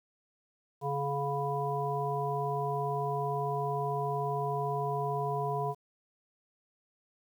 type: harmonic tone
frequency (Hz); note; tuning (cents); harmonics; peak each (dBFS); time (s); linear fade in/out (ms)
141.1; C#3; +31; 1 / 3 / 5 / 7; -35 / -35 / -35 / -35; 0.81-5.75; 50
effects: 10-bit